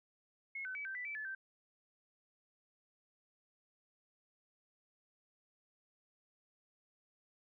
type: tone with pitch steps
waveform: sine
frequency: 2172 / 1518 / 2288 / 1557 / 1981 / 2319 / 1728 / 1559 Hz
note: C#7 / F#6 / D7 / G6 / B6 / D7 / A6 / G6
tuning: -36 / +44 / -46 / -12 / +5 / -22 / -32 / -10 cents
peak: -40 dBFS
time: 0.55-1.35 s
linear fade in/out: 5 ms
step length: 100 ms
effects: none